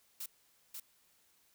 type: noise with echo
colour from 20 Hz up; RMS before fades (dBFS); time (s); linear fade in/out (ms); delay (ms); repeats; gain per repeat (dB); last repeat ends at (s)
blue; -42; 0.2-0.26; 5; 540; 1; -3; 0.8
effects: white hiss -70 dBFS RMS until 1.54 s